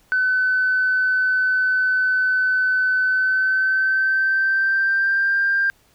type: tone with pitch glide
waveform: sine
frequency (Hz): 1512 to 1590.8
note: F#6 to G6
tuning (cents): +37 to +25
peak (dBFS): -15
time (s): 0.12-5.7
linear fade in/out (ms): 0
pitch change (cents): +88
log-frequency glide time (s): 3.03-5.4
effects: tanh soft clip ceiling -11 dBFS + pink hiss -58 dBFS RMS until 5.94 s